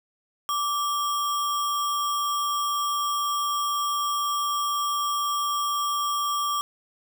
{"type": "tone with sample-and-hold", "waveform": "sine", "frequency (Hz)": 1168, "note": "D6", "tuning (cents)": -10, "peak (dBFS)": -23, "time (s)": [0.49, 6.61], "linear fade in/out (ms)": 0, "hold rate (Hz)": 4410, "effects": []}